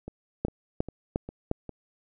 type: two click trains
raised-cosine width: 2 ms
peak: -24 / -12 dBFS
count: 5 / 4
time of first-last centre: 0.08-1.693 / 0.45-1.514 s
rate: 2.48 / 2.82 Hz
effects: none